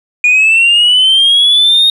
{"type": "linear sweep", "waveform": "sine", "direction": "up", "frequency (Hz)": [2435, 3729], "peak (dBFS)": -3, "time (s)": [0.24, 1.9], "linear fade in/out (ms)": 2, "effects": ["tanh soft clip ceiling -3 dBFS"]}